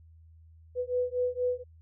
sine beating tone pair, 494.5 / 498.7 Hz, B4 / B4, +2 / +17 cents, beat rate 4.2 Hz, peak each -30 dBFS, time 0.75-1.64 s, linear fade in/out 50 ms, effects added 81 Hz sine -52 dBFS peak until 1.81 s

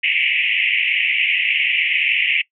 white band-pass noise, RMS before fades -18 dBFS, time 0.03-2.42 s, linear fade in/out 10 ms, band 2000 to 2900 Hz, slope 96 dB/octave, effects noise-tail reverb RT60 0.1 s tail -22 dB re dry

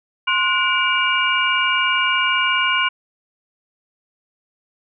sine tone cluster, 1049 / 1457 / 2322 / 2839 Hz, C6 / F#6 / D7 / F7, +4 / -27 / -20 / +28 cents, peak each -21 dBFS, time 0.27-2.89 s, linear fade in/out 10 ms, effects none

